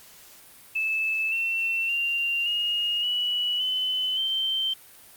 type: tone with pitch steps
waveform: sine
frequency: 2621 / 2698 / 2777 / 2858 / 2942 / 3028 / 3117 Hz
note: E7 / E7 / F7 / F7 / F#7 / F#7 / G7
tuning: -11 / +40 / -10 / +39 / -11 / +39 / -11 cents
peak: -23 dBFS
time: 0.75-4.74 s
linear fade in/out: 10 ms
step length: 570 ms
effects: white hiss -50 dBFS RMS until 5.16 s + Opus 48 kbps